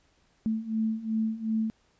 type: beating tone pair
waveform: sine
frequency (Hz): 219.1 / 221.8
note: A3 / A3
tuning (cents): -7 / +14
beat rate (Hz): 2.7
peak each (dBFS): -31 / -28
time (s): 0.46-1.7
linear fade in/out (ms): 0
effects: pink hiss -67 dBFS RMS until 1.99 s + resampled to 16000 Hz